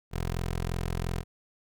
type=tone; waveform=15% pulse; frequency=42.89 Hz; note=F1; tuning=31 cents flat; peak=-23 dBFS; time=0.11-1.24 s; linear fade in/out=50 ms; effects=none